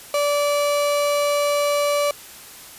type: tone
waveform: 35% pulse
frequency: 580 Hz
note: D5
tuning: 22 cents flat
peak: -16 dBFS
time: 0.14-2.11 s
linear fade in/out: 2 ms
effects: white hiss -41 dBFS RMS until 2.78 s + resampled to 32000 Hz